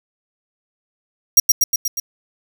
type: tone with echo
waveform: sawtooth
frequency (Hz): 5700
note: F8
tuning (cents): +34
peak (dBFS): -3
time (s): 1.37-1.4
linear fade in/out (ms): 5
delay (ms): 120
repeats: 5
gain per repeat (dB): -3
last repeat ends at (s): 2
effects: 7-bit